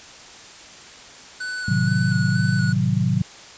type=tone with vibrato; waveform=square; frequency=1480 Hz; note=F#6; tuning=in tune; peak=-27 dBFS; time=1.4-2.73 s; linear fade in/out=10 ms; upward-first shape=square; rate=2.1 Hz; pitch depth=19 cents each way
type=chord; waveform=sine; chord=A diminished seventh; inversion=none; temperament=equal; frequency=110 / 130.81 / 155.56 / 185 Hz; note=A2 / C3 / Eb3 / Gb3; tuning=0 / 0 / 0 / 0 cents; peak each=-23 / -22 / -24 / -22 dBFS; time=1.68-3.22 s; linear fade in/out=5 ms
effects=white hiss -42 dBFS RMS until 3.57 s + resampled to 16000 Hz